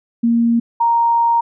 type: tone pair in turn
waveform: sine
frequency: 233.1 / 932.4 Hz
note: A#3 / A#5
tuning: 0 / 0 cents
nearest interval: 2 octaves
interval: 2400 cents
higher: second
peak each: -11 dBFS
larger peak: neither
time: 0.23-0.6 / 0.8-1.41 s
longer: second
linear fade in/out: 10 ms
effects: none